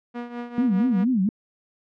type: tone with tremolo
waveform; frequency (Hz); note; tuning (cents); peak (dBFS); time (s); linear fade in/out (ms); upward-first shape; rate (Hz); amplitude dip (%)
sawtooth; 240.2; B3; -48; -24; 0.14-1.05; 20; triangle; 4.9; 75
type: tone with vibrato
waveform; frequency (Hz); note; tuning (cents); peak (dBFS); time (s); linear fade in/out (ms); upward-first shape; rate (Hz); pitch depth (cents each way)
sine; 220; A3; 0; -18; 0.58-1.29; 2; sine; 4.3; 300
effects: low-pass 2000 Hz 12 dB/octave